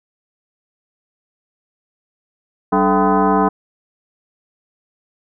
sine tone with frequency modulation, 291.4 Hz, D4, 13 cents flat, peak -11 dBFS, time 2.72-3.49 s, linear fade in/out 10 ms, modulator 242 Hz, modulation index 3.7, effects none

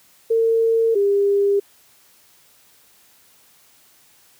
sine tone pair in turn, 454.1 / 401.3 Hz, A#4 / G4, -45 / +41 cents, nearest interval major second, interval 214 cents, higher first, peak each -14 dBFS, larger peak neither, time 0.3-0.95 / 0.95-1.6 s, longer neither, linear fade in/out 10 ms, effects white hiss -54 dBFS RMS until 4.39 s + high-pass 60 Hz 12 dB/octave

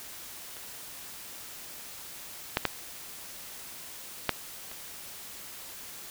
clicks, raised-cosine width 0.3 ms, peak -29 / -8 / -8 / -7 / -26 dBFS, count 5, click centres 0.568 / 2.571 / 2.653 / 4.293 / 4.715 s, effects white hiss -44 dBFS RMS until 6.1 s

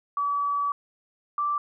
sine tone pair in turn, 1145 / 1170.4 Hz, D6 / D6, -44 / -6 cents, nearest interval unison, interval 38 cents, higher second, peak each -23 dBFS, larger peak neither, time 0.17-0.72 / 1.38-1.58 s, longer first, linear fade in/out 2 ms, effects none

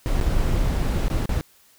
brown noise with dropouts, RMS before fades -21 dBFS, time 0.06-1.41 s, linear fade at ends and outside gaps 0 ms, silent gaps 0.201-0.212 / 1.082-1.101 / 1.258-1.293 s, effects white hiss -56 dBFS RMS until 1.78 s

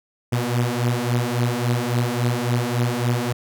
sawtooth beating tone pair, 119.1 / 122.7 Hz, A#2 / B2, +38 / -11 cents, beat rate 3.6 Hz, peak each -19 / -18 dBFS, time 0.32-3.33 s, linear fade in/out 10 ms, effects none

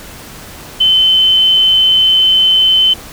sine tone, 3061 Hz, G7, 42 cents flat, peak -6 dBFS, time 0.8-2.94 s, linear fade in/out 10 ms, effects pink hiss -32 dBFS RMS until 3.12 s

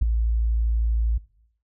sine tone with ADSR envelope, 56.3 Hz, A1, 40 cents sharp, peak -11 dBFS, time 0.01-1.18 s, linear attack 14 ms, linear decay 3 ms, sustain -8 dB, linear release 8 ms, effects noise-tail reverb RT60 0.7 s tail -20 dB re dry + tanh soft clip ceiling -8 dBFS

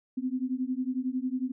sine beating tone pair, 251 / 262 Hz, B3 / C4, +28 / +2 cents, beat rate 11 Hz, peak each -31 dBFS, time 0.17-1.52 s, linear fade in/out 10 ms, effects none

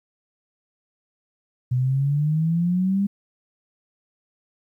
sine exponential sweep, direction up, 123.47 to 202.5 Hz, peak -18 dBFS, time 1.71-3.07 s, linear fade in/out 10 ms, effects 10-bit

